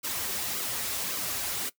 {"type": "noise with flanger", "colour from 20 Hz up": "white", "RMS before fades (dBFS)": -32, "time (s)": [0.03, 1.7], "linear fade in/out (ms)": 20, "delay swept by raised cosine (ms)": [1.1, 6.7], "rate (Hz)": 1.8, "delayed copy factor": -0.75, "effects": ["noise-tail reverb RT60 0.1 s tail -18 dB re dry"]}